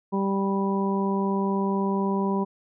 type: harmonic tone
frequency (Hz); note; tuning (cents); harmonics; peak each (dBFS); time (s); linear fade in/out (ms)
196; G3; 0; 1 / 2 / 3 / 4 / 5; -24 / -28 / -37 / -36 / -30; 0.12-2.45; 20
effects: none